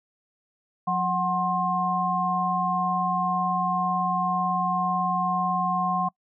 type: tone cluster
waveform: sine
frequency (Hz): 180.2 / 740 / 1062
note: F#3 / F#5 / C6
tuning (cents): -45 / 0 / +25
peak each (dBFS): -29 / -26 / -25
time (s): 0.87-6.09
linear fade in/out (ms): 10
effects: noise-tail reverb RT60 0.1 s tail -25 dB re dry